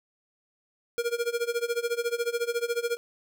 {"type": "tone with tremolo", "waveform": "square", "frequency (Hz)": 472.5, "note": "A#4", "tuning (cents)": 23, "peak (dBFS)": -24, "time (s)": [0.98, 2.97], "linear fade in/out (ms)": 0, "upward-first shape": "sine", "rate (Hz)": 14, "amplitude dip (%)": 90, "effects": []}